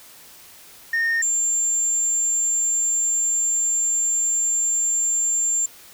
sine tone pair in turn, 1835 / 7310 Hz, A#6 / A#8, -28 / -35 cents, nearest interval 2 octaves, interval 2393 cents, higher second, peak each -16 dBFS, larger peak neither, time 0.93-1.22 / 1.22-5.66 s, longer second, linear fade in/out 5 ms, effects tanh soft clip ceiling -17 dBFS + white hiss -46 dBFS RMS until 5.93 s

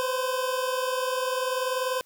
25% pulse tone pair together, 508 / 528.3 Hz, B4 / C5, +49 / +17 cents, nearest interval minor second, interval 68 cents, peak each -23 / -28 dBFS, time 0-2.01 s, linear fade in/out 0 ms, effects white hiss -62 dBFS RMS until 2.05 s

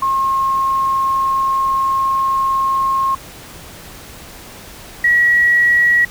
sine tone pair in turn, 1075 / 1919.9 Hz, C6 / B6, +47 / -49 cents, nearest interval minor seventh, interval 1004 cents, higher second, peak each -13 / -9 dBFS, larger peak second, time 0.02-3.15 / 5.04-6.05 s, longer first, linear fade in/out 5 ms, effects pink hiss -36 dBFS RMS until 6.1 s

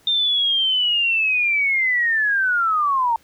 sine linear sweep, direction down, 3630 to 898 Hz, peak -16 dBFS, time 0.07-3.16 s, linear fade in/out 2 ms, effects pink hiss -55 dBFS RMS until 3.23 s

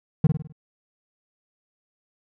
triangle tone with echo, 153.4 Hz, D#3, 24 cents flat, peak -10 dBFS, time 0.24-0.27 s, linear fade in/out 5 ms, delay 51 ms, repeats 5, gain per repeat -6 dB, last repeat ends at 0.525 s, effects none

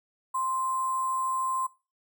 sine tone with sample-and-hold, 1046.5 Hz, C6, in tune, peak -26 dBFS, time 0.34-1.67 s, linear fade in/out 10 ms, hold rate 8820 Hz, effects noise-tail reverb RT60 0.3 s tail -20 dB re dry

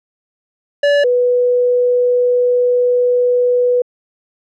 square / sine tone pair in turn, 575 / 492.3 Hz, D5 / B4, -37 / -6 cents, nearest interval minor third, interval 269 cents, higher first, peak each -10 dBFS, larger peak neither, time 0.83-1.04 / 1.04-3.82 s, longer second, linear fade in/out 5 ms, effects low-pass 3000 Hz 12 dB/octave

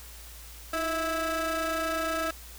30% pulse ring-modulated tone, 330.7 Hz, E4, 6 cents sharp, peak -22 dBFS, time 0.73-2.31 s, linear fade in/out 5 ms, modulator 978 Hz, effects added 58 Hz sine -46 dBFS peak until 2.58 s + white hiss -48 dBFS RMS until 2.58 s

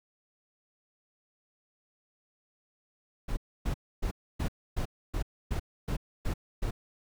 brown noise bursts, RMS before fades -30 dBFS, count 10, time 3.28-6.71 s, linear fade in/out 10 ms, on 91 ms, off 280 ms, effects none

